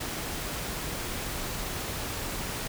pink noise, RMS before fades -34 dBFS, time 0-2.68 s, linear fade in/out 10 ms, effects none

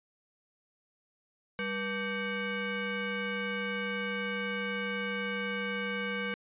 sine tone with frequency modulation, 880 Hz, A5, in tune, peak -31 dBFS, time 1.59-6.34 s, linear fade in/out 0 ms, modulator 682 Hz, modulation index 2.6, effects resampled to 8000 Hz

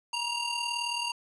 25% pulse ring-modulated tone, 1864.7 Hz, A#6, in tune, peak -23 dBFS, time 0.13-1.12 s, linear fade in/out 2 ms, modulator 913 Hz, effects resampled to 24000 Hz

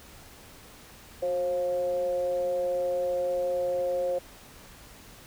sine tone with frequency modulation, 534 Hz, C5, 35 cents sharp, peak -25 dBFS, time 1.22-4.19 s, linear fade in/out 10 ms, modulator 170 Hz, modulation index 0.45, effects pink hiss -50 dBFS RMS until 5.26 s

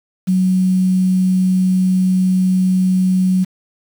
sine tone with quantisation, 185.6 Hz, F#3, 6 cents sharp, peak -11 dBFS, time 0.27-3.45 s, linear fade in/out 20 ms, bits 6, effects none

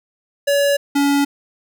square tone pair in turn, 567 / 282.9 Hz, C#5 / C#4, +39 / +35 cents, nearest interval octave, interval 1204 cents, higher first, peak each -14 dBFS, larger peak neither, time 0.47-0.77 / 0.95-1.25 s, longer neither, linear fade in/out 10 ms, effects none

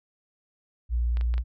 sine tone, 59.2 Hz, A#1, 27 cents sharp, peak -22 dBFS, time 0.89-1.44 s, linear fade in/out 50 ms
clicks, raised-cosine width 0.3 ms, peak -25 dBFS, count 4, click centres 1.171 / 1.211 / 1.34 / 1.38 s
effects none

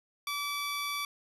15% pulse tone, 1153 Hz, D6, 32 cents flat, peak -26 dBFS, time 0.27-1.05 s, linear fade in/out 2 ms, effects resampled to 32000 Hz + 11-bit

